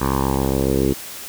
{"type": "tone with low-pass filter sweep", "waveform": "10% pulse", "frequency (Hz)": 67.3, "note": "C2", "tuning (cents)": 49, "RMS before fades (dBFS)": -19, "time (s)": [0, 0.94], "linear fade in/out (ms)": 20, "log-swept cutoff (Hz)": [1300, 370], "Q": 2.7, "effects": ["white hiss -34 dBFS RMS until 1.28 s"]}